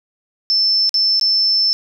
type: tone with dropouts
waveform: sine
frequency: 5300 Hz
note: E8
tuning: 9 cents sharp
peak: -12 dBFS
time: 0.5-1.73 s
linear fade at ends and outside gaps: 0 ms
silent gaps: 0.893-0.942 / 1.197-1.212 s
effects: 8-bit